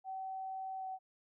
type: tone with pitch glide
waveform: sine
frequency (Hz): 763 to 756.9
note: G5 to F#5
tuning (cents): -47 to +39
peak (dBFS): -39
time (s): 0.04-0.99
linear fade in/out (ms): 50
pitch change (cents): -14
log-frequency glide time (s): 0.79-0.85
effects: none